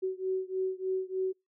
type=beating tone pair; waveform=sine; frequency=374.9 / 378.2 Hz; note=F#4 / F#4; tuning=+23 / +38 cents; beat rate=3.3 Hz; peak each=-32 / -33 dBFS; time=0.02-1.33 s; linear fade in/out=20 ms; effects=noise-tail reverb RT60 0.2 s tail -26 dB re dry